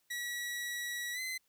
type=tone with pitch glide; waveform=sawtooth; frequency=1931 to 2046 Hz; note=B6 to C7; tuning=-39 to -39 cents; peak=-33 dBFS; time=0.1-1.38 s; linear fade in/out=10 ms; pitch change=+100 cents; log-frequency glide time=1.13-1.2 s; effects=white hiss -75 dBFS RMS until 1.48 s